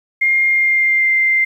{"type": "tone with pitch glide", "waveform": "sine", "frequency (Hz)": [2123, 2090], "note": ["C7", "C7"], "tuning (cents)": [25, -2], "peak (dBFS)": -11, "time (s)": [0.21, 1.45], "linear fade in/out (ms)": 10, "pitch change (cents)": -27, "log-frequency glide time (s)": [0.48, 1.13], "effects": ["8-bit"]}